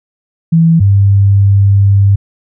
sine tone pair in turn, 164.81 / 99.36 Hz, E3 / G2, 0 / +24 cents, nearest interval major sixth, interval 876 cents, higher first, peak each -4 dBFS, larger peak neither, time 0.52-0.8 / 0.8-2.16 s, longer second, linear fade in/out 10 ms, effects none

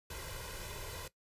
pink noise with comb filter, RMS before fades -44 dBFS, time 0.1-1.08 s, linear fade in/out 5 ms, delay 2 ms, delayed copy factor +0.8, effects noise-tail reverb RT60 0.1 s tail -17 dB re dry + resampled to 32000 Hz

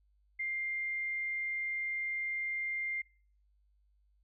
sine tone, 2100 Hz, C7, 6 cents sharp, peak -33 dBFS, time 0.39-3.02 s, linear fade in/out 10 ms, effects noise-tail reverb RT60 0.5 s tail -26 dB re dry + added 50 Hz sine -67 dBFS peak until 4.23 s

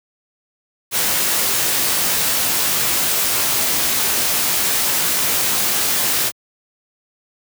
white noise with comb filter, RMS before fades -18 dBFS, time 0.91-6.32 s, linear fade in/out 50 ms, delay 19 ms, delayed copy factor -0.55, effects high-pass 80 Hz 12 dB/octave

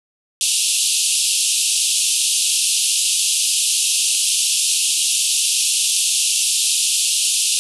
white band-pass noise, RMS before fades -18 dBFS, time 0.41-7.59 s, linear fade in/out 0 ms, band 2600 to 11000 Hz, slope 96 dB/octave, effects none

